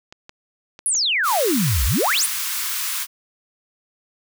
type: clicks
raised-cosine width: 0.2 ms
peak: -22 dBFS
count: 4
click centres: 0.125 / 0.294 / 0.791 / 0.952 s
type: exponential two-way sweep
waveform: sine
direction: down then up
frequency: 11175 to 53.5 to 11175 Hz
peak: -17 dBFS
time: 0.86-2.26 s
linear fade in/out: 0 ms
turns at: 1.85 s
type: high-pass noise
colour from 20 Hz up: white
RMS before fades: -25 dBFS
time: 1.23-3.07 s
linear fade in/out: 50 ms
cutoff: 1000 Hz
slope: 48 dB/octave
effects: none